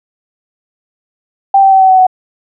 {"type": "tone with pitch steps", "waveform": "sine", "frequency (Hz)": [784, 775.9, 767.9, 759.9, 752.1, 744.3], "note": ["G5", "G5", "G5", "F#5", "F#5", "F#5"], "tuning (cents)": [0, -18, -36, 46, 28, 10], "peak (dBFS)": -3, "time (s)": [1.54, 2.068], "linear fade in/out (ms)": 5, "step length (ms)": 88, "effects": []}